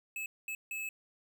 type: tone bursts at uneven times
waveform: square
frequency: 2597 Hz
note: E7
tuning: 26 cents flat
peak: -37 dBFS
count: 3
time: 0.16-0.26 / 0.48-0.55 / 0.71-0.89 s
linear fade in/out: 2 ms
effects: none